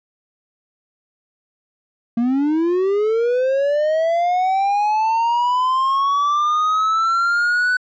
triangle linear sweep, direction up, 228.6 to 1500 Hz, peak -13 dBFS, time 2.17-7.77 s, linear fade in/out 5 ms, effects resampled to 16000 Hz

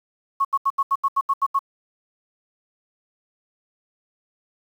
sine tone bursts, 1100 Hz, C#6, 14 cents flat, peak -16 dBFS, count 10, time 0.4-1.592 s, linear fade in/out 10 ms, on 49 ms, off 78 ms, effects 8-bit

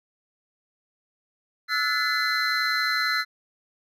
triangle tone cluster, 1321 / 1452 / 1730 / 2030 / 4102 Hz, E6 / F#6 / A6 / B6 / C8, +3 / -33 / -30 / +47 / -35 cents, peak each -27 dBFS, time 1.68-3.25 s, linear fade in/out 50 ms, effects none

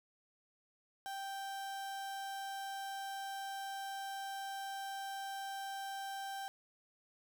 35% pulse tone, 784 Hz, G5, in tune, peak -39 dBFS, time 1.06-6.48 s, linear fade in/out 0 ms, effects none

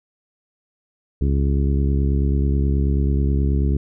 harmonic tone, 69.3 Hz, C#2, in tune, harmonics 1 / 2 / 3 / 4 / 5 / 6, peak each -17 / -23 / -27 / -29 / -31 / -33 dBFS, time 1.21-3.77 s, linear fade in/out 5 ms, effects none

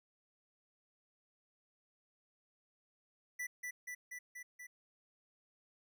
square tone with echo, 1975.5 Hz, B6, in tune, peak -39 dBFS, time 3.39-3.47 s, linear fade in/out 10 ms, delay 240 ms, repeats 5, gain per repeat -2 dB, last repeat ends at 4.67 s, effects none

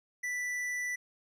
sine tone with tanh clipping, 1975.5 Hz, B6, in tune, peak -34 dBFS, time 0.23-0.96 s, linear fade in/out 10 ms, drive 12 dB, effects none

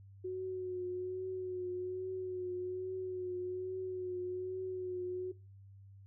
sine tone with vibrato, 367.6 Hz, F#4, 11 cents flat, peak -36 dBFS, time 0.24-5.32 s, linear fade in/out 10 ms, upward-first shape triangle, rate 1.2 Hz, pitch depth 33 cents each way, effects noise-tail reverb RT60 0.3 s tail -20 dB re dry + added 98 Hz sine -53 dBFS peak until 6.06 s

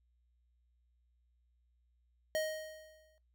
square tone with exponential decay, 625 Hz, D#5, 8 cents sharp, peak -31 dBFS, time 2.35-3.18 s, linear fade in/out 0 ms, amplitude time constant 180 ms, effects noise-tail reverb RT60 0.2 s tail -19 dB re dry + added 60 Hz sine -70 dBFS peak until 3.34 s

